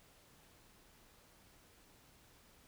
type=silence; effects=pink hiss -65 dBFS RMS until 2.67 s